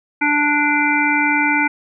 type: harmonic tone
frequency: 294 Hz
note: D4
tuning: 2 cents sharp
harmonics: 1 / 3 / 5 / 7 / 8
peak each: -20 / -20 / -20 / -20 / -20 dBFS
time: 0.21-1.68 s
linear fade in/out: 10 ms
effects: none